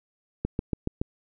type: click train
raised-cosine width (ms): 3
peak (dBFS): -13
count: 5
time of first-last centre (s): 0.45-1.015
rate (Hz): 7.08
effects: none